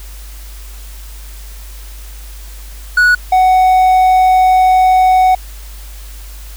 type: tone pair in turn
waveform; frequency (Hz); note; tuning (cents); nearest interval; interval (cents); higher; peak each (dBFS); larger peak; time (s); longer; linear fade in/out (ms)
triangle; 1467 / 744.6; F#6 / F#5; -15 / +11; octave; 1174; first; -4; neither; 2.97-3.15 / 3.32-5.35; second; 5
effects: added 50 Hz sine -28 dBFS peak until 6.56 s + white hiss -38 dBFS RMS until 6.56 s